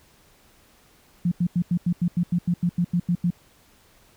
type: tone bursts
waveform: sine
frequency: 174.61 Hz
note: F3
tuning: in tune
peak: -18 dBFS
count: 14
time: 1.25-3.305 s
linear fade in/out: 5 ms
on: 66 ms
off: 87 ms
effects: pink hiss -57 dBFS RMS until 4.16 s